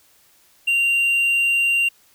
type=tone; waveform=triangle; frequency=2770 Hz; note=F7; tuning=15 cents flat; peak=-14 dBFS; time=0.67-1.89 s; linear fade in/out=10 ms; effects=white hiss -56 dBFS RMS until 2.14 s